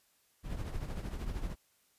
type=noise with tremolo; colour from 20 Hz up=brown; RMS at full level=-35 dBFS; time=0.43-1.56 s; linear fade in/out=50 ms; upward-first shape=triangle; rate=13 Hz; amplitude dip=65%; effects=white hiss -71 dBFS RMS until 1.98 s + resampled to 32000 Hz